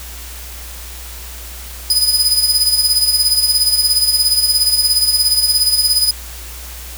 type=tone with tremolo; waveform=sawtooth; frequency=4987 Hz; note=D#8; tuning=3 cents sharp; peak=-6 dBFS; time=1.9-6.11 s; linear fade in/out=2 ms; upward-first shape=sine; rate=17 Hz; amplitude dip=60%; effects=added 60 Hz sine -31 dBFS peak until 6.97 s + white hiss -33 dBFS RMS until 6.97 s

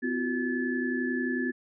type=tone cluster; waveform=sine; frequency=252.2 / 339.6 / 370.7 / 1727 Hz; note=B3 / F4 / F#4 / A6; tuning=+36 / -48 / +3 / -33 cents; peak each=-29 / -35 / -35 / -33 dBFS; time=0.02-1.52 s; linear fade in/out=20 ms; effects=none

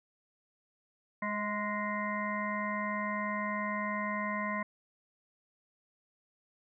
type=harmonic tone with a mistuned harmonic; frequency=207.7 Hz; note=G#3; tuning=in tune; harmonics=1 / 3 / 5 / 7 / 9 / 10; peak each=-37 / -40 / -36 / -48 / -39 / -41 dBFS; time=1.22-4.63 s; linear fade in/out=5 ms; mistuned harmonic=3; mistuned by=+29 cents; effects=none

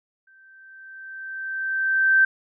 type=tone with exponential growth; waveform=sine; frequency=1557 Hz; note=G6; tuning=12 cents flat; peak=-12 dBFS; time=0.27-2.25 s; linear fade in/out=5 ms; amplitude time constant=430 ms; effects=none

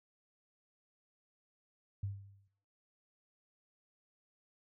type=tone with exponential decay; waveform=sine; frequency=99.3 Hz; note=G2; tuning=23 cents sharp; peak=-33 dBFS; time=2.03-2.48 s; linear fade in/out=5 ms; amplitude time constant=97 ms; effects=noise-tail reverb RT60 0.7 s tail -21 dB re dry

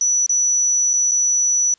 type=tone with dropouts; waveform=sine; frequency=5920 Hz; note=F#8; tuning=in tune; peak=-14 dBFS; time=0.01-1.74 s; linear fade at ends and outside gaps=1 ms; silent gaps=0.263-0.294 / 0.933-0.937 / 1.112-1.117 s; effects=white hiss -59 dBFS RMS until 1.78 s + resampled to 16000 Hz

